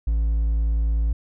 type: tone with hard clipping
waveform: triangle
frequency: 55.2 Hz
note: A1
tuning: 6 cents sharp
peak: -19 dBFS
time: 0.07-1.13 s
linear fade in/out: 5 ms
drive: 5 dB
effects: none